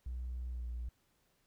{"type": "tone with pitch glide", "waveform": "triangle", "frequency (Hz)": [61.7, 59.7], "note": ["B1", "A#1"], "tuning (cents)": [-1, 42], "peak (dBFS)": -34, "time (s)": [0.06, 0.89], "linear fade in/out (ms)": 5, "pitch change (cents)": -57, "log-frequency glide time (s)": [0.5, 0.66], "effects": ["tanh soft clip ceiling -35 dBFS", "pink hiss -75 dBFS RMS until 1.46 s"]}